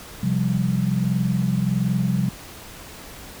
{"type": "chord", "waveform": "sine", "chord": "C suspended fourth", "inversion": "none", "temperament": "equal", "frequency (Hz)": [130.81, 174.61, 196], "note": ["C3", "F3", "G3"], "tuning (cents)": [0, 0, 0], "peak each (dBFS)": -23, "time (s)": [0.23, 2.29], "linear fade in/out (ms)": 5, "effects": ["pink hiss -40 dBFS RMS until 3.4 s"]}